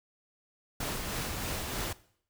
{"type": "noise with tremolo", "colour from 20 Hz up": "pink", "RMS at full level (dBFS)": -34, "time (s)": [0.8, 1.93], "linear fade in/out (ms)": 5, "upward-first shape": "sine", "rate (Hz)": 3.2, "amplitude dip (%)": 30, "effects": ["noise-tail reverb RT60 0.6 s tail -19 dB re dry"]}